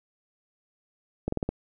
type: slowing click train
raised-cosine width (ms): 2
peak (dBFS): -14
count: 5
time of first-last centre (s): 1.28-1.49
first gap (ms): 44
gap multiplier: 1.12
effects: none